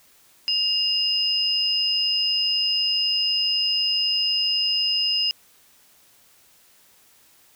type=tone pair together; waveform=sine; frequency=2830 / 5042 Hz; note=F7 / D#8; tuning=+22 / +22 cents; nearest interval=minor seventh; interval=1000 cents; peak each=-24 / -21 dBFS; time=0.48-5.31 s; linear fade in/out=0 ms; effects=white hiss -56 dBFS RMS until 7.55 s